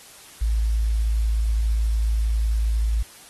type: tone with quantisation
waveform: sine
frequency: 55 Hz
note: A1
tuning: in tune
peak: -18 dBFS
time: 0.41-3.03 s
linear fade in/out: 10 ms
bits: 8
effects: white hiss -46 dBFS RMS until 3.29 s + AAC 32 kbps